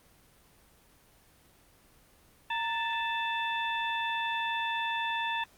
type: harmonic tone with a mistuned harmonic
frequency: 880 Hz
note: A5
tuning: in tune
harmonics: 1 / 2 / 3 / 4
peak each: -32 / -35 / -37 / -38 dBFS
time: 2.5-5.44 s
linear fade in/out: 5 ms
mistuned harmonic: 1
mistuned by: +85 cents
effects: pink hiss -61 dBFS RMS until 5.57 s + Opus 24 kbps